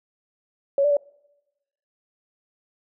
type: tone with pitch steps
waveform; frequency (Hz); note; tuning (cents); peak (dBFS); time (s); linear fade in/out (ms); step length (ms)
sine; 557 / 584 / 574; C#5 / D5 / D5; +8 / -10 / -40; -16; 0.78-0.969; 2; 63
effects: noise-tail reverb RT60 0.9 s tail -24 dB re dry